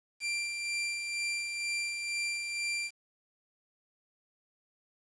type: tone with tremolo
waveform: sawtooth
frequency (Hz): 2365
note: D7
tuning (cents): +12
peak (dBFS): -27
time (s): 0.2-2.91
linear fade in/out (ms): 50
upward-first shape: sine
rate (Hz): 2.1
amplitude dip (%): 40
effects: resampled to 22050 Hz + 9-bit